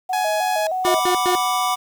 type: tone with vibrato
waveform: sine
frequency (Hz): 689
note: F5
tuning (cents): -24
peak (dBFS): -20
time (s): 0.09-1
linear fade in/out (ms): 10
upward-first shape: square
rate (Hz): 3.2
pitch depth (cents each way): 130
type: tone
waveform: sawtooth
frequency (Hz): 838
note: G#5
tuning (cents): +15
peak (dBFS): -18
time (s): 0.13-0.67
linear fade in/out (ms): 2
type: chord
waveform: square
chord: B minor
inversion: second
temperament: equal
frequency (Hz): 740 / 987.8 / 1174.7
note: F#5 / B5 / D6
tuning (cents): 0 / 0 / 0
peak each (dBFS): -23 / -25 / -23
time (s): 0.84-1.76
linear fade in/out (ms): 20
type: tone bursts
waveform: 30% pulse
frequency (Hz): 360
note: F#4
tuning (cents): -47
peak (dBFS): -16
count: 3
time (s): 0.85-1.352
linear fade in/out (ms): 0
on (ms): 94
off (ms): 110
effects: 8-bit